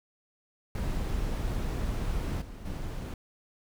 brown noise with level steps, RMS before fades -31 / -42 / -35 dBFS, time 0.75-3.14 s, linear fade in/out 2 ms, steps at 2.41 / 2.65 s, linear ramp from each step 10 ms, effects none

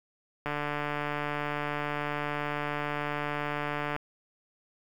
click train, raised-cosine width 0.5 ms, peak -17 dBFS, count 516, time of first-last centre 0.46-3.963 s, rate 147 Hz, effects 8-bit

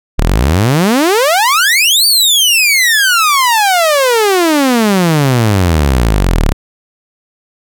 sawtooth exponential two-way sweep, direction up then down, 33.45 to 4659 to 33.73 Hz, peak -4 dBFS, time 0.18-6.53 s, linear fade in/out 10 ms, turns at 2.06 s, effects none

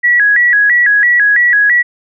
sine tone with vibrato, 1796 Hz, A6, 35 cents sharp, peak -6 dBFS, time 0.03-1.83 s, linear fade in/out 20 ms, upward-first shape square, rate 3 Hz, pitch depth 130 cents each way, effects none

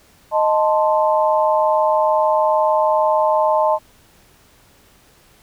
sine chord, A diminished, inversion second, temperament equal, 622.3 / 880 / 1046.5 Hz, Eb5 / A5 / C6, 0 / 0 / 0 cents, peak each -16 / -17 / -21 dBFS, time 0.31-3.79 s, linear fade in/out 50 ms, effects pink hiss -52 dBFS RMS until 5.42 s

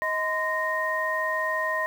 sine tone cluster, 631 / 1028 / 1857 Hz, D#5 / C6 / A#6, +24 / -31 / -7 cents, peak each -30 / -29 / -27 dBFS, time 0.02-1.86 s, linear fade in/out 0 ms, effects 8-bit

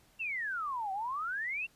sine exponential two-way sweep, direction down then up, 2781 to 750 to 2781 Hz, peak -33 dBFS, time 0.19-1.67 s, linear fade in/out 20 ms, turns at 0.92 s, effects pink hiss -65 dBFS RMS until 1.75 s + resampled to 32000 Hz

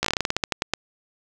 slowing click train, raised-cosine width 0.2 ms, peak -4 dBFS, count 15, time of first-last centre 0.03-0.737 s, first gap 15 ms, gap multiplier 1.17, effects none

